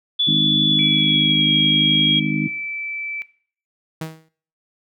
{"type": "tone with pitch glide", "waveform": "sine", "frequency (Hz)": [3444, 3277], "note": ["A7", "G#7"], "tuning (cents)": [-38, -24], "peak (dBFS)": -15, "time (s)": [0.19, 2.2], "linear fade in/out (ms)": 10, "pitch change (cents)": -86, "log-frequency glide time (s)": [0.66, 1.48]}
{"type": "harmonic tone", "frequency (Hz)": 51.6, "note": "G#1", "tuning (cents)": -10, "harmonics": [3, 4, 5, 6], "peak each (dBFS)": [-23, -24, -25, -26], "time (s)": [0.27, 2.48], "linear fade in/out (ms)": 10}
{"type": "tone", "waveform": "sine", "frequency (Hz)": 2320, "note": "D7", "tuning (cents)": -22, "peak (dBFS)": -24, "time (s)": [0.79, 3.22], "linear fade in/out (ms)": 0}
{"type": "tone with exponential decay", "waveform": "sawtooth", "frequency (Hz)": 159.6, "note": "D#3", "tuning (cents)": 44, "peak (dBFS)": -20, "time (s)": [4.01, 4.29], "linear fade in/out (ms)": 5, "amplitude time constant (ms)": 60}
{"effects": ["noise-tail reverb RT60 0.5 s tail -19 dB re dry"]}